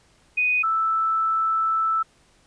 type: tone pair in turn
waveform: sine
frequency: 2489 / 1318.5 Hz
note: D#7 / E6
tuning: 0 / 0 cents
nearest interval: major seventh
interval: 1100 cents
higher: first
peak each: -18 / -19 dBFS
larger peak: first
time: 0.37-0.63 / 0.63-2.03 s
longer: second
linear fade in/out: 10 ms
effects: pink hiss -59 dBFS RMS until 2.46 s + resampled to 22050 Hz